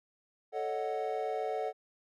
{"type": "chord", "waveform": "triangle", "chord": "D# half-diminished seventh", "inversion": "second", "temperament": "equal", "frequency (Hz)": [440, 554.4, 622.3, 740], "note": ["A4", "C#5", "D#5", "F#5"], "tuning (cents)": [0, 0, 0, 0], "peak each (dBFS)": [-34, -38, -38, -34], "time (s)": [0.52, 1.73], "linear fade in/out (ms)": 50, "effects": []}